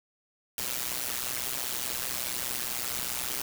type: noise with amplitude modulation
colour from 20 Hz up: white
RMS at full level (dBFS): -29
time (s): 0.58-3.42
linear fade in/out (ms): 2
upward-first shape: sine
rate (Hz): 125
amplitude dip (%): 90
effects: none